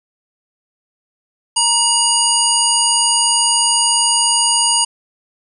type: harmonic tone with a mistuned harmonic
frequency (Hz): 960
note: B5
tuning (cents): -49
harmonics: 1 / 3 / 5 / 7 / 9 / 10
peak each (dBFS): -19 / -19 / -19 / -19 / -19 / -19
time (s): 1.56-4.85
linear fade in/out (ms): 10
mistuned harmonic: 1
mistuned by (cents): -42
effects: none